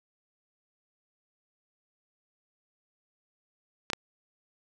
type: clicks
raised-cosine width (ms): 0.2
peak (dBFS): -11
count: 2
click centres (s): 3.901 / 3.933
effects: none